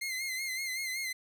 sawtooth tone with vibrato, 2093 Hz, C7, in tune, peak -30 dBFS, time 0.01-1.13 s, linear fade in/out 10 ms, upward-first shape sine, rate 5.3 Hz, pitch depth 56 cents each way, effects none

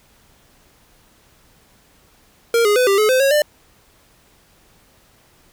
square tone with pitch steps, 465.3 / 414.1 / 502 / 394.9 / 427.7 / 515 / 548 / 596 Hz, A#4 / G#4 / B4 / G4 / A4 / C5 / C#5 / D5, -3 / -5 / +28 / +13 / -49 / -28 / -20 / +25 cents, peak -13 dBFS, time 2.54-3.42 s, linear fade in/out 2 ms, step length 110 ms, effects pink hiss -54 dBFS RMS until 5.52 s

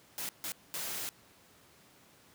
white noise bursts at uneven times, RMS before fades -38 dBFS, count 3, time 0.18-0.29 / 0.44-0.52 / 0.74-1.09 s, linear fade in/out 0 ms, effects pink hiss -61 dBFS RMS until 2.34 s + high-pass 100 Hz 12 dB/octave

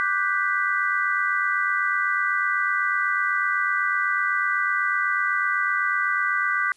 sine chord, G major seventh, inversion second, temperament equal, 1174.7 / 1480 / 1568 / 1975.5 Hz, D6 / F#6 / G6 / B6, 0 / 0 / 0 / 0 cents, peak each -26 dBFS, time 0-6.72 s, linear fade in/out 0 ms, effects white hiss -58 dBFS RMS until 6.76 s + resampled to 24000 Hz

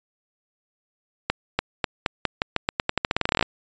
accelerating click train, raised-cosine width 0.3 ms, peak -4 dBFS, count 23, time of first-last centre 1.3-3.427 s, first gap 290 ms, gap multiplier 0.87, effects resampled to 16000 Hz

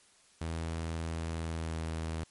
sawtooth tone with pitch glide, 81.9 to 80.73 Hz, E2 to E2, -11 to -36 cents, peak -30 dBFS, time 0.41-2.24 s, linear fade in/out 5 ms, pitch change -25 cents, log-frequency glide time 1.48-1.76 s, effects white hiss -63 dBFS RMS until 2.3 s + MP3 48 kbps

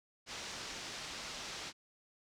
white low-pass noise, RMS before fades -45 dBFS, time 0.26-1.73 s, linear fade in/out 50 ms, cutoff 6100 Hz, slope 24 dB/octave, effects none

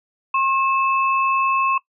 sine tone pair together, 1075 / 2617 Hz, C6 / E7, +47 / -13 cents, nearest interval octave + minor third, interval 1540 cents, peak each -17 / -23 dBFS, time 0.34-1.78 s, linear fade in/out 5 ms, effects noise-tail reverb RT60 0.1 s tail -19 dB re dry

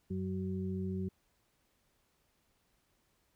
harmonic tone, 94 Hz, F#2, 28 cents sharp, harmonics 1 / 2 / 4, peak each -39 / -36 / -42 dBFS, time 0.1-1.09 s, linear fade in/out 10 ms, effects pink hiss -75 dBFS RMS until 3.35 s

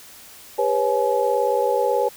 sine tone cluster, 401.2 / 488.6 / 547 / 847 Hz, G4 / B4 / C#5 / G#5, +40 / -19 / -23 / +34 cents, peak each -25 / -21 / -23 / -23 dBFS, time 0.58-2.09 s, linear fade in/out 10 ms, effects white hiss -44 dBFS RMS until 2.16 s

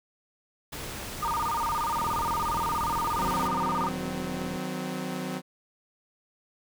pink noise, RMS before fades -37 dBFS, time 0.72-3.48 s, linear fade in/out 10 ms
sine tone with vibrato, 1063 Hz, C6, 27 cents sharp, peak -26 dBFS, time 1.22-3.89 s, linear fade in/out 10 ms, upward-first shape square, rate 17 Hz, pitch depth 240 cents each way
click train, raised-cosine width 2 ms, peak -26 dBFS, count 109, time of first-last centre 1.97-4.56 s, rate 41.7 Hz
sawtooth chord, C diminished, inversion first, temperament equal with one note detuned, 155.56 / 185 / 257.9 Hz, Eb3 / Gb3 / C4, 0 / 0 / -25 cents, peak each -35 / -30 / -31 dBFS, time 3.16-5.42 s, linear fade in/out 50 ms
effects none

